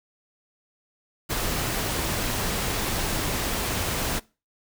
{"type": "noise", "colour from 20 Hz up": "pink", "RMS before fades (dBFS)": -27, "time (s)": [1.29, 4.2], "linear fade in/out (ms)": 20, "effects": ["noise-tail reverb RT60 0.3 s tail -22 dB re dry"]}